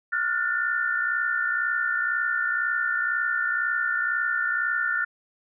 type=tone cluster; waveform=sine; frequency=1400 / 1462 / 1785 Hz; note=F6 / F#6 / A6; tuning=+4 / -21 / +24 cents; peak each=-27 dBFS; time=0.12-5.05 s; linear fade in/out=10 ms; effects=none